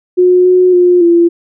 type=tone with pitch steps; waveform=sine; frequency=362.1 / 365.2 / 356.3 / 341.5 Hz; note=F#4 / F#4 / F4 / F4; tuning=-37 / -23 / +35 / -39 cents; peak=-4 dBFS; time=0.17-1.29 s; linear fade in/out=20 ms; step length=280 ms; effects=none